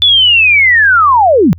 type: linear sweep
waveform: sine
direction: down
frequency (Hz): 3500 to 136.2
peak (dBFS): -4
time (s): 0.02-1.53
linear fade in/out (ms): 0
effects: added 86 Hz sine -29 dBFS peak until 1.58 s